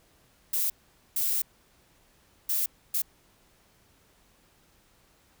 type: noise bursts at uneven times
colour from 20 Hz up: violet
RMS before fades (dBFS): -27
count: 4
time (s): 0.53-0.7 / 1.16-1.42 / 2.49-2.66 / 2.94-3.02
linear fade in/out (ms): 5
effects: pink hiss -63 dBFS RMS until 5.4 s